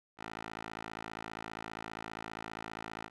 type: tone with band-pass filter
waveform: 10% pulse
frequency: 55 Hz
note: A1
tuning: in tune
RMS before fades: -44 dBFS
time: 0.17-3.1 s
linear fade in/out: 50 ms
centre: 1400 Hz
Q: 0.78
effects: none